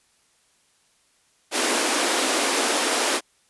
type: high-pass noise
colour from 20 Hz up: pink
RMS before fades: -22 dBFS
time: 1.51-3.21 s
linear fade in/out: 50 ms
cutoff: 260 Hz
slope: 48 dB/octave
effects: white hiss -63 dBFS RMS until 3.49 s + resampled to 24000 Hz